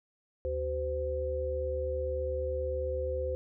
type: tone cluster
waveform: sine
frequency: 74.6 / 377.9 / 513 Hz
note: D2 / F#4 / C5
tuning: +28 / +37 / -34 cents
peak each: -35 / -39 / -32 dBFS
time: 0.45-3.35 s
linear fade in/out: 0 ms
effects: none